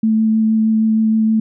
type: tone with vibrato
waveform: sine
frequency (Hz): 220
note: A3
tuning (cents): 0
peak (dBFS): -11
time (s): 0.03-1.4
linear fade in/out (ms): 5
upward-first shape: sine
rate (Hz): 6.4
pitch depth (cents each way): 10
effects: none